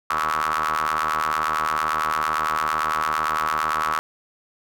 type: ring-modulated tone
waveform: sawtooth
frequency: 77.78 Hz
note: D#2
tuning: in tune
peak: -14 dBFS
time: 0.1-3.99 s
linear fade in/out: 0 ms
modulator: 1210 Hz
effects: none